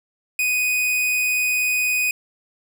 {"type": "tone", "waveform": "45% pulse", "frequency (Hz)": 2491, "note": "D#7", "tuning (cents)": 1, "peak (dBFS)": -18, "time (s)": [0.39, 2.11], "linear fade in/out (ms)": 2, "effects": []}